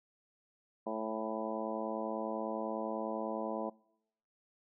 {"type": "harmonic tone with a mistuned harmonic", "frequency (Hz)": 110, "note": "A2", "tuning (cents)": 0, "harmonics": [2, 3, 4, 5, 6, 7, 8, 9], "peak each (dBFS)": [-42, -43, -44, -41, -41, -45, -47, -44], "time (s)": [0.86, 3.7], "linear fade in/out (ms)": 10, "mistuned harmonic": 8, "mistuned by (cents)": -27, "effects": ["noise-tail reverb RT60 0.8 s tail -25 dB re dry"]}